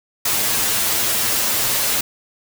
white noise with comb filter, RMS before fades -19 dBFS, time 0.25-2.01 s, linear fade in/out 5 ms, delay 8.9 ms, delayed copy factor +0.85, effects none

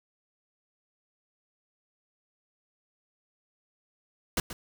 pink noise with echo, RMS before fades -27 dBFS, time 4.37-4.4 s, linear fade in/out 2 ms, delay 130 ms, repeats 1, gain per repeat -12 dB, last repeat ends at 4.53 s, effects none

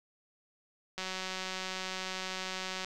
click train, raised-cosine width 0.2 ms, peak -20 dBFS, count 350, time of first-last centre 0.98-2.846 s, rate 187 Hz, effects none

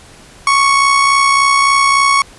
30% pulse tone with amplitude modulation, 1108.7 Hz, C#6, in tune, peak -4 dBFS, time 0.47-2.22 s, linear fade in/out 2 ms, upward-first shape sine, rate 63.5 Hz, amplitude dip 40%, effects pink hiss -40 dBFS RMS until 2.38 s + resampled to 24000 Hz

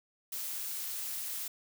blue noise, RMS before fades -38 dBFS, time 0.32-1.48 s, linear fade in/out 5 ms, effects none

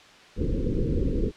pink low-pass noise, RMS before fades -25 dBFS, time 0.36-1.32 s, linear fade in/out 50 ms, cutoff 510 Hz, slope 96 dB/octave, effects white hiss -50 dBFS RMS until 1.36 s + low-pass 4000 Hz 12 dB/octave

